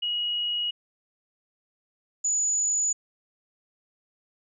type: tone pair in turn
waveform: sine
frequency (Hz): 2900 / 6917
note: F#7 / A8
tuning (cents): -35 / -31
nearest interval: octave + minor third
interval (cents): 1504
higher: second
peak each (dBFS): -25 / -22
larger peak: second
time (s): 0.02-0.71 / 2.24-2.93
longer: neither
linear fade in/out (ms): 10
effects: none